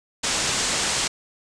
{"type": "low-pass noise", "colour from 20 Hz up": "white", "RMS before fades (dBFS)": -24, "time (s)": [0.23, 1.08], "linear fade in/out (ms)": 10, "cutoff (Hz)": 8500, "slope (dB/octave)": 48, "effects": []}